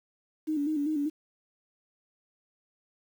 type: tone with vibrato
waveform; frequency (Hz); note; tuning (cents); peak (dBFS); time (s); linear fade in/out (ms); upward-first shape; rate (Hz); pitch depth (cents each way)
sine; 298.5; D4; +28; -26; 0.47-1.1; 20; square; 5.1; 68
effects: 9-bit